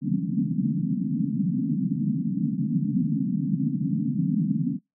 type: band-pass noise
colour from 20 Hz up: pink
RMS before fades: -25 dBFS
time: 0.01-4.79 s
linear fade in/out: 50 ms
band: 140 to 280 Hz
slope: 96 dB/octave
effects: noise-tail reverb RT60 0.2 s tail -25 dB re dry